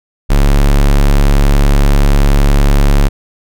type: tone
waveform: square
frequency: 35.27 Hz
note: C#1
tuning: 31 cents sharp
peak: -6 dBFS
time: 0.29-3.09 s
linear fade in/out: 20 ms
effects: none